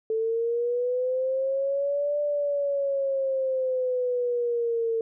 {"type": "linear two-way sweep", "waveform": "sine", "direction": "up then down", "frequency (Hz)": [440, 588, 450.7], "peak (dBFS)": -23, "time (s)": [0.1, 5.01], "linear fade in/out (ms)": 2, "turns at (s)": 2.2, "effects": []}